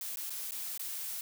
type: noise with dropouts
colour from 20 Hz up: blue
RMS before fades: -39 dBFS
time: 0.01-1.21 s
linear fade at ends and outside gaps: 2 ms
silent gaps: 0.159-0.17 / 0.297-0.303 / 0.51-0.519 / 0.777-0.794 s
effects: none